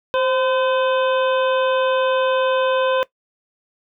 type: harmonic tone with a mistuned harmonic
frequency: 510 Hz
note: C5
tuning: 44 cents flat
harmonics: 1 / 2 / 3 / 5 / 6 / 7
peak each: -17 / -23 / -27 / -31 / -33 / -34 dBFS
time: 0.14-3.03 s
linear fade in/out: 0 ms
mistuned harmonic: 1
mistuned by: +44 cents
effects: noise-tail reverb RT60 0.1 s tail -19 dB re dry